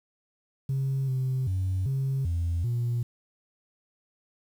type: tone with pitch steps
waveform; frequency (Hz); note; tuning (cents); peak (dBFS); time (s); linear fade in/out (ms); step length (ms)
sine; 135 / 130.2 / 93.7 / 134.8 / 84.9 / 119.6; C#3 / C3 / F#2 / C#3 / F2 / A#2; -45 / -8 / +22 / -48 / -48 / +45; -23; 0.69-3.03; 5; 390
effects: tanh soft clip ceiling -22 dBFS + 9-bit